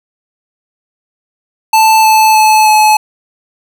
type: tone with pitch steps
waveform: square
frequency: 880 / 872.4 / 864.9 / 857.4 Hz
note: A5 / A5 / A5 / A5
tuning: 0 / -15 / -30 / -45 cents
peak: -5 dBFS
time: 1.73-2.97 s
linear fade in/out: 5 ms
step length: 310 ms
effects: none